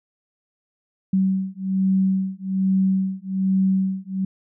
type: beating tone pair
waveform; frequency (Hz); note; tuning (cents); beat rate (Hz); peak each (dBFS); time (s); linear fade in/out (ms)
sine; 190 / 191.2; F#3 / G3; +46 / -43; 1.2; -21; 1.13-4.25; 5
effects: none